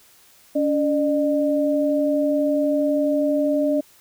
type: tone pair together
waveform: sine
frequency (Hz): 284.8 / 603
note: C#4 / D5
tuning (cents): +47 / +46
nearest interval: octave + minor second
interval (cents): 1299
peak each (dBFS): -20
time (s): 0.55-3.81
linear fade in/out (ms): 10
effects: white hiss -53 dBFS RMS until 4 s

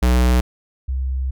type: tone pair in turn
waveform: square / sine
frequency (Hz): 61.74 / 65.33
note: B1 / C2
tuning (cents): 0 / -2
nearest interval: minor second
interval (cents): 98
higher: second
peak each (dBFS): -13 / -19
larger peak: first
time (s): 0.02-0.41 / 0.88-1.31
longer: second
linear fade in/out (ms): 10
effects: none

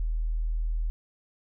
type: tone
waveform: sine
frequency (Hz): 40.08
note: E1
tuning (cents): -48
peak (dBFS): -25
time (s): 0-0.9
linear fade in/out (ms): 0
effects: none

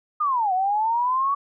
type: linear two-way sweep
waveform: sine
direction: down then up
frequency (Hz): 1244.5 to 726 to 1135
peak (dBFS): -19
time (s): 0.2-1.35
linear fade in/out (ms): 10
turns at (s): 0.53
effects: none

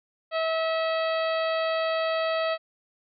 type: harmonic tone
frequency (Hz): 647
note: E5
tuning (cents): -32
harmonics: 1 / 2 / 3 / 4 / 5 / 6 / 7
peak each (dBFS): -25 / -31 / -35 / -37 / -39 / -41 / -42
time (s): 0.31-2.58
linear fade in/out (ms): 50
effects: none

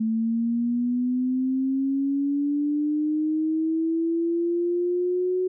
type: linear sweep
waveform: sine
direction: up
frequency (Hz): 220 to 370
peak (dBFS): -21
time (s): 0-5.48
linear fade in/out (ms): 10
effects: none

